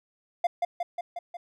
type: tone with echo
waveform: triangle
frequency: 698.5 Hz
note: F5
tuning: in tune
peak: -18 dBFS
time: 0.44-0.47 s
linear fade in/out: 5 ms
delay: 180 ms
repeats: 5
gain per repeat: -3 dB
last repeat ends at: 1.37 s
effects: none